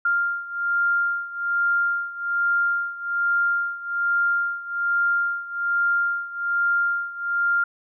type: beating tone pair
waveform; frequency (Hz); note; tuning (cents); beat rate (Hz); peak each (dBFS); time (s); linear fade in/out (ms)
sine; 1396.9 / 1398.1; F6 / F6; 0 / +1; 1.2; -22 / -25; 0.05-7.64; 5
effects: none